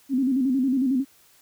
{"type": "tone with vibrato", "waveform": "sine", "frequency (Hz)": 262.2, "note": "C4", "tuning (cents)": 4, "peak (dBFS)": -19, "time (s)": [0.09, 1.05], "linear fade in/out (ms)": 50, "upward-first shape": "square", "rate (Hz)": 11, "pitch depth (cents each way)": 78, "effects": ["white hiss -57 dBFS RMS until 1.41 s"]}